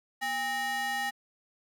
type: ring-modulated tone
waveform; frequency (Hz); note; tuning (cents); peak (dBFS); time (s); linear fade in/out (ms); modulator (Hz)
square; 523.3; C5; 0; -27; 0.21-1.11; 20; 1330
effects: high-pass 300 Hz 12 dB/octave